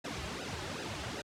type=noise with flanger; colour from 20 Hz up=pink; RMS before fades=-39 dBFS; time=0.04-1.22 s; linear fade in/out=10 ms; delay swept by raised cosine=0.88 to 4.38 ms; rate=2.6 Hz; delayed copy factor=-0.95; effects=high-pass 60 Hz 12 dB/octave + low-pass 6000 Hz 12 dB/octave